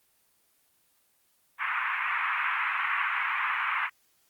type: band-pass noise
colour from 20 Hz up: pink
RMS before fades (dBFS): -29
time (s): 1.58-3.9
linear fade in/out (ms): 50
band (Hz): 1000 to 2500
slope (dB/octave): 48
effects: white hiss -68 dBFS RMS until 4.29 s + Opus 24 kbps